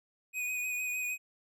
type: tone with vibrato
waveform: square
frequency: 2489 Hz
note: D#7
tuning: in tune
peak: -33 dBFS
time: 0.33-1.18 s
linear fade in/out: 50 ms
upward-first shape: sine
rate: 6.5 Hz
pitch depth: 22 cents each way
effects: none